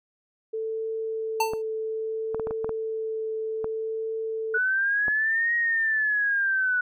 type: tone with vibrato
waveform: sine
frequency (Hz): 442.3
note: A4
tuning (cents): +9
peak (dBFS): -27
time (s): 0.53-4.58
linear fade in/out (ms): 10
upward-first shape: triangle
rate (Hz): 0.62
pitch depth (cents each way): 10
type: tone with exponential decay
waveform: square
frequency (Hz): 894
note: A5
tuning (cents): +27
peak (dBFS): -19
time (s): 1.4-1.62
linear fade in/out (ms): 5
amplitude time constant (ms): 47
type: clicks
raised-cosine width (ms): 1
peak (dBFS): -19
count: 9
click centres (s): 1.535 / 2.346 / 2.397 / 2.471 / 2.509 / 2.645 / 2.693 / 3.644 / 5.082
type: linear two-way sweep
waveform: sine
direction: up then down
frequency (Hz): 1469 to 1889 to 1469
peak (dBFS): -21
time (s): 4.54-6.81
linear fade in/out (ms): 5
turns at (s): 5.55
effects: none